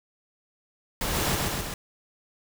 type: noise with echo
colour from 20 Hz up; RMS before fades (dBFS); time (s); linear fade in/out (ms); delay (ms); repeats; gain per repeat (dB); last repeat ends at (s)
pink; -28; 1.01-1.35; 2; 130; 3; -2; 1.74
effects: none